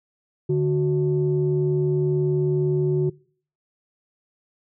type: tone pair together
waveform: sine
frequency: 146.83 / 368.9 Hz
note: D3 / F#4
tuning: 0 / -5 cents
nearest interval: octave + major third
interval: 1595 cents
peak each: -20 dBFS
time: 0.49-3.1 s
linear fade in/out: 10 ms
effects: noise-tail reverb RT60 0.5 s tail -24 dB re dry + tanh soft clip ceiling -12 dBFS